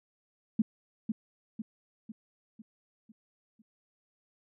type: tone with echo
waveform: sine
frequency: 220 Hz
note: A3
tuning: in tune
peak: -21 dBFS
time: 0.59-0.62 s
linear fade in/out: 5 ms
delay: 500 ms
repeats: 6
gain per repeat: -6 dB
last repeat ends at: 3.62 s
effects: none